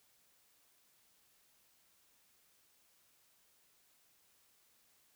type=silence; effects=white hiss -71 dBFS RMS until 5.15 s